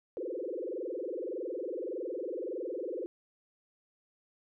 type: tone with frequency modulation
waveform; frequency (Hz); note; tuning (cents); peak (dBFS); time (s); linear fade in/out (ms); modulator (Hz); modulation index
sine; 430; A4; -40; -34; 0.17-3.06; 0; 21.7; 4.6
effects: none